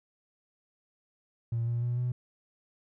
triangle tone with pitch steps, 116.1 / 118.54 / 121.03 / 123.57 Hz, A#2 / A#2 / B2 / B2, -7 / +29 / -35 / +1 cents, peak -24 dBFS, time 1.52-2.12 s, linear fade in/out 5 ms, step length 150 ms, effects tanh soft clip ceiling -24 dBFS

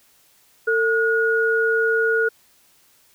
sine tone pair together, 450 / 1445.3 Hz, A4 / F#6, +39 / -41 cents, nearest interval octave + minor sixth, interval 2020 cents, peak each -19 dBFS, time 0.67-2.29 s, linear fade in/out 10 ms, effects white hiss -57 dBFS RMS until 3.14 s

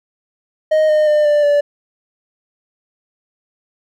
triangle tone with pitch steps, 622.3 / 611.6 / 601.1 / 590.8 / 580.6 Hz, D#5 / D#5 / D5 / D5 / D5, 0 / -30 / +40 / +10 / -20 cents, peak -8 dBFS, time 0.71-1.61 s, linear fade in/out 10 ms, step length 180 ms, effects none

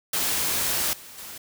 white noise with level steps, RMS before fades -25 / -44 / -39 dBFS, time 0.13-1.38 s, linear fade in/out 5 ms, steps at 0.93 / 1.18 s, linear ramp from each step 2 ms, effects none

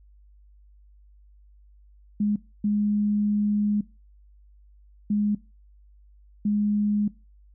sine tone bursts at uneven times, 207.7 Hz, G#3, in tune, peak -20 dBFS, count 4, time 2.2-2.36 / 2.64-3.81 / 5.1-5.35 / 6.45-7.08 s, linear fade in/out 5 ms, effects noise-tail reverb RT60 0.3 s tail -21 dB re dry + added 50 Hz sine -51 dBFS peak until 7.54 s

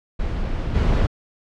brown noise with level steps, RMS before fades -24 / -17 dBFS, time 0.19-1.07 s, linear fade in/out 10 ms, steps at 0.74 s, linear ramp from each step 20 ms, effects low-pass 4000 Hz 12 dB/octave

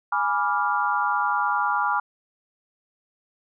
sine chord, G# diminished seventh, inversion none, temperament equal with one note detuned, 830.6 / 980.4 / 1174.7 / 1396.9 Hz, G#5 / B5 / D6 / F6, 0 / -13 / 0 / 0 cents, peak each -26 dBFS, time 0.12-2 s, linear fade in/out 5 ms, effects none

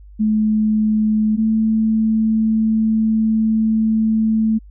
sine tone pair in turn, 215.4 / 220.2 Hz, A3 / A3, -37 / +2 cents, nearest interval unison, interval 39 cents, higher second, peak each -13 dBFS, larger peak neither, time 0.19-1.37 / 1.37-4.59 s, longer second, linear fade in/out 20 ms, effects added 50 Hz sine -38 dBFS peak until 4.7 s

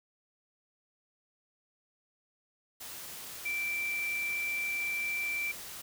sine tone in noise, 2343 Hz, D7, 5 cents flat, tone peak -31 dBFS, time 3.45-5.52 s, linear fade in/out 10 ms, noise white, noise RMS -44 dBFS, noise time 2.8-5.82 s, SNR +10 dB, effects none

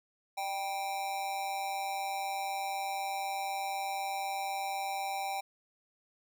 square tone with amplitude modulation, 784 Hz, G5, in tune, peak -31 dBFS, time 0.37-5.41 s, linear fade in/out 10 ms, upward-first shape sine, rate 184 Hz, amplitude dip 65%, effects none

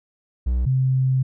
triangle / sine tone pair in turn, 61.74 / 130.82 Hz, B1 / C3, 0 / 0 cents, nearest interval octave + minor second, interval 1300 cents, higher second, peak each -16 dBFS, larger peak neither, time 0.46-0.66 / 0.66-1.23 s, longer second, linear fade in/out 10 ms, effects none

